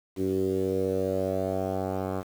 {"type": "tone with low-pass filter sweep", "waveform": "10% pulse", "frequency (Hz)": 94.8, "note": "F#2", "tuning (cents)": 43, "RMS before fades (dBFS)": -28, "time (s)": [0.16, 2.24], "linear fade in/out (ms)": 50, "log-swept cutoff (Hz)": [340, 980], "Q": 4.2, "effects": ["8-bit"]}